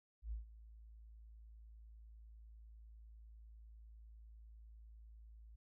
sine tone with ADSR envelope, 55 Hz, A1, in tune, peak -39 dBFS, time 0.22-5.56 s, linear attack 98 ms, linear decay 130 ms, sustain -16 dB, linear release 9 ms, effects none

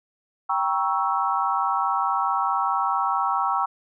sine chord, G diminished seventh, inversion none, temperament equal with one note detuned, 784 / 948.6 / 1108.7 / 1318.5 Hz, G5 / Bb5 / Db6 / Fb6, 0 / +30 / 0 / 0 cents, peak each -26 dBFS, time 0.49-3.66 s, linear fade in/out 10 ms, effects none

